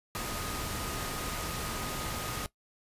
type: tone in noise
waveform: sine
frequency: 1244.5 Hz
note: D#6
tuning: in tune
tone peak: -43 dBFS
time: 0.15-2.46 s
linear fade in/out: 0 ms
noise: pink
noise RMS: -36 dBFS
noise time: 0.15-2.46 s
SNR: -10 dB
effects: noise-tail reverb RT60 0.1 s tail -18 dB re dry + resampled to 32000 Hz